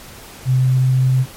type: tone with pitch glide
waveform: sine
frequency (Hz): 129 to 129.75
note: C3 to C3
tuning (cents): -24 to -14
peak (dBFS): -11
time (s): 0.45-1.26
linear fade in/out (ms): 50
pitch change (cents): +10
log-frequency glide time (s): 0.56-1.01
effects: pink hiss -38 dBFS RMS until 1.36 s + MP3 64 kbps